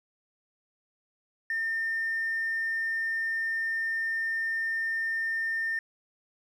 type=tone; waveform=triangle; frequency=1810 Hz; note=A6; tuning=48 cents sharp; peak=-24 dBFS; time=1.5-5.79 s; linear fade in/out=2 ms; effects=tanh soft clip ceiling -24 dBFS